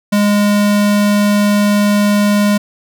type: tone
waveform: square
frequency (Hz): 205.8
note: G#3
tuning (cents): -16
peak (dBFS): -10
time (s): 0.12-2.58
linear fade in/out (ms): 10
effects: none